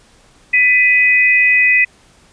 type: tone pair together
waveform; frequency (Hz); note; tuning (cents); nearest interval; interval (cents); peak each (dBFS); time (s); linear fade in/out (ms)
sine; 1992 / 2510; B6 / D#7; +14 / +15; major third; 401; -11; 0.53-1.85; 10
effects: pink hiss -49 dBFS RMS until 2.32 s + resampled to 22050 Hz